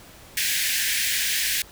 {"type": "high-pass noise", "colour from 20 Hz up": "pink", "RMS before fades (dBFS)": -24, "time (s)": [0.37, 1.62], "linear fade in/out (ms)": 2, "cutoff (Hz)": 1600, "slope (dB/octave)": 96, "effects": ["pink hiss -47 dBFS RMS until 1.71 s"]}